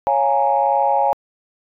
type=chord; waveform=sine; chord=Bb minor seventh; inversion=first; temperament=equal; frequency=554.4 / 698.5 / 830.6 / 932.3 Hz; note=Db5 / F5 / Ab5 / Bb5; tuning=0 / 0 / 0 / 0 cents; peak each=-20 / -21 / -16 / -22 dBFS; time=0.07-1.13 s; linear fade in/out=0 ms; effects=tanh soft clip ceiling -4 dBFS